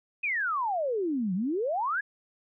sine exponential two-way sweep, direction down then up, 2567 to 174.61 to 1732 Hz, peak -26 dBFS, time 0.23-2.01 s, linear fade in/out 10 ms, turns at 1.34 s, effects none

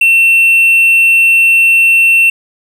triangle tone, 2700 Hz, E7, 41 cents sharp, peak -3 dBFS, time 0.01-2.3 s, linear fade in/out 5 ms, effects none

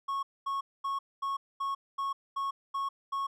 triangle tone bursts, 1100 Hz, C#6, 14 cents flat, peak -28 dBFS, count 9, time 0.08-3.27 s, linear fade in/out 10 ms, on 150 ms, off 230 ms, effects none

